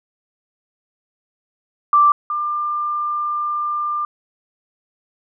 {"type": "tone pair in turn", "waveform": "sine", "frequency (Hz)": [1174.7, 1194.5], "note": ["D6", "D6"], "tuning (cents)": [0, 29], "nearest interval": "unison", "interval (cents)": 29, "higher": "second", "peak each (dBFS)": [-9, -19], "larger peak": "first", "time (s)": [[1.93, 2.12], [2.3, 4.05]], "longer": "second", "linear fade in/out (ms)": 2, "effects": []}